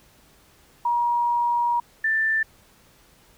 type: tone pair in turn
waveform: sine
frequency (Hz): 953 / 1773.2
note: A#5 / A6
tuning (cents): +38 / +13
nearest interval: major seventh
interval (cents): 1075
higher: second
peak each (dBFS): -19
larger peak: neither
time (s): 0.85-1.8 / 2.04-2.43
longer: first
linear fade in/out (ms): 5
effects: pink hiss -56 dBFS RMS until 3.37 s